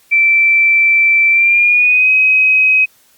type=tone with pitch glide; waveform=sine; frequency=2335 to 2532 Hz; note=D7 to D#7; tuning=-11 to +30 cents; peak=-7 dBFS; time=0.11-2.86 s; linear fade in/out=20 ms; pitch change=+141 cents; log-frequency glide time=1.3-2.11 s; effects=white hiss -51 dBFS RMS until 3.17 s + Opus 48 kbps